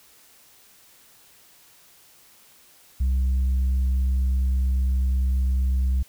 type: tone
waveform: sine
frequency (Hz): 64.9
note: C2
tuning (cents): -13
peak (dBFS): -16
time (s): 3-6.03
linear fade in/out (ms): 10
effects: tanh soft clip ceiling -18 dBFS + white hiss -54 dBFS RMS until 6.08 s